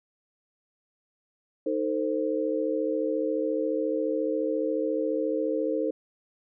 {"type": "chord", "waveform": "sine", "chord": "A diminished", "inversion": "second", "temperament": "equal with one note detuned", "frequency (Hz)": [311.1, 449, 523.3], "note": ["Eb4", "A4", "C5"], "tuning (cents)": [0, 35, 0], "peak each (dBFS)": -29, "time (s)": [1.66, 5.91], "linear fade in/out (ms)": 5, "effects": []}